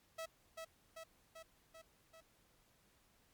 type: tone with echo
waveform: sawtooth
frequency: 650 Hz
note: E5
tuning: 24 cents flat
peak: -39 dBFS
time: 0.18-0.26 s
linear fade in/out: 10 ms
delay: 390 ms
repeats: 5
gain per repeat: -3 dB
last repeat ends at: 2.21 s
effects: pink hiss -72 dBFS RMS until 3.33 s + MP3 96 kbps